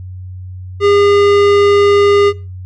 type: tone with tanh clipping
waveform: sine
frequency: 405.7 Hz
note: G#4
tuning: 41 cents flat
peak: -9 dBFS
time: 0.8-2.33 s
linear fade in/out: 50 ms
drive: 18 dB
effects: noise-tail reverb RT60 0.3 s tail -20 dB re dry + added 92 Hz sine -25 dBFS peak until 2.65 s